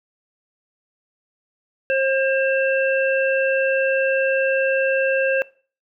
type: harmonic tone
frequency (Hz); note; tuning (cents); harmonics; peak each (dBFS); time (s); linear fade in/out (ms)
535; C5; +38; 1 / 3 / 5; -18 / -23 / -25; 1.9-5.42; 0
effects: noise-tail reverb RT60 0.4 s tail -22 dB re dry